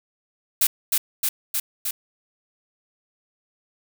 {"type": "noise with echo", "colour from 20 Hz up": "blue", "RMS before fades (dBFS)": -18, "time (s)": [0.61, 0.67], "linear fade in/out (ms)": 5, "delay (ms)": 310, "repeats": 4, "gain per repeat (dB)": -2, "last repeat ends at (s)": 1.91, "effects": []}